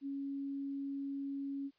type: tone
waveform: sine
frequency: 277.2 Hz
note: C#4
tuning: in tune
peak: -37 dBFS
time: 0.01-1.71 s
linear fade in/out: 50 ms
effects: white hiss -75 dBFS RMS until 1.78 s + resampled to 11025 Hz